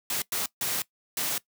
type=noise bursts at uneven times; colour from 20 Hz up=white; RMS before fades=-29 dBFS; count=4; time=0.1-0.22 / 0.32-0.46 / 0.61-0.82 / 1.17-1.38 s; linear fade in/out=2 ms; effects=noise-tail reverb RT60 0.1 s tail -20 dB re dry + high-pass 100 Hz 12 dB/octave